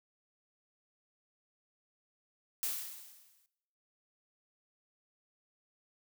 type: noise with exponential decay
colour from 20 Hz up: blue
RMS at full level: -33 dBFS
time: 2.63-3.46 s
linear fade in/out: 0 ms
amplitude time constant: 180 ms
effects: noise-tail reverb RT60 0.9 s tail -19 dB re dry